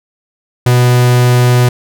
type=tone; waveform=45% pulse; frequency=123.47 Hz; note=B2; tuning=in tune; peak=-6 dBFS; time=0.66-1.69 s; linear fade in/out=5 ms; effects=none